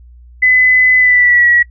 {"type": "tone with pitch glide", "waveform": "sine", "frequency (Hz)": [2013, 1923.2], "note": ["B6", "B6"], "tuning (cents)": [33, -46], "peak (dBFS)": -6, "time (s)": [0.42, 1.63], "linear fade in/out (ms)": 10, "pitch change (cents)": -79, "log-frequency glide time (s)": [0.98, 1.47], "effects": ["noise-tail reverb RT60 0.1 s tail -24 dB re dry", "added 60 Hz sine -36 dBFS peak until 1.7 s"]}